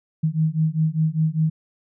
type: beating tone pair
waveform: sine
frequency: 155.56 / 160.56 Hz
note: D#3 / E3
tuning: 0 / -45 cents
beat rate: 5 Hz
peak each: -21 dBFS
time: 0.23-1.5 s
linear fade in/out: 10 ms
effects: none